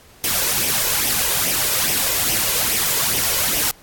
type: noise with flanger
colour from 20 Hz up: white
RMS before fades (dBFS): -19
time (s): 0.24-3.71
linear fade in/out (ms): 0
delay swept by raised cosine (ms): 0.34 to 2.04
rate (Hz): 2.4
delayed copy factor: +0.55
effects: pink hiss -48 dBFS RMS until 3.82 s + AAC 64 kbps